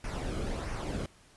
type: noise with flanger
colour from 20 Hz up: brown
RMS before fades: -35 dBFS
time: 0.04-1.06 s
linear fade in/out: 2 ms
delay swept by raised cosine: 0.25 to 1.12 ms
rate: 1.5 Hz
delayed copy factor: -0.55
effects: pink hiss -60 dBFS RMS until 1.36 s + resampled to 24000 Hz